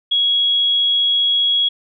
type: tone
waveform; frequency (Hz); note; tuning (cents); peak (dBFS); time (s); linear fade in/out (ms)
sine; 3325; G#7; +1; -13; 0.11-1.69; 10
effects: none